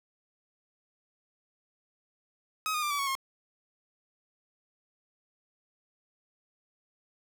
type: tone with pitch steps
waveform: sawtooth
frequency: 1268 / 1226.9 / 1187.2 / 1148.7 / 1111.5 / 1075.5 Hz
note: D#6 / D#6 / D6 / D6 / C#6 / C6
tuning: +32 / -25 / +18 / -39 / +4 / +47 cents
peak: -25 dBFS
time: 2.66-3.152 s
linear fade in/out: 0 ms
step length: 82 ms
effects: none